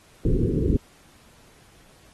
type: low-pass noise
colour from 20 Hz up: pink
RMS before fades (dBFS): -21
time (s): 0.25-0.77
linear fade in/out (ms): 2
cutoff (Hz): 480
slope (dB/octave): 96
effects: pink hiss -55 dBFS RMS until 2.13 s + AAC 32 kbps